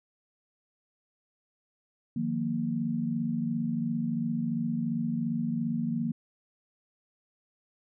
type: chord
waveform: sine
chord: Eb suspended second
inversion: none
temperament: equal with one note detuned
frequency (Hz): 155.56 / 178.39 / 233.1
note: Eb3 / F3 / Bb3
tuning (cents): 0 / +37 / 0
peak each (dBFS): -34 / -34 / -29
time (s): 2.16-6.12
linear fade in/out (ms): 5
effects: none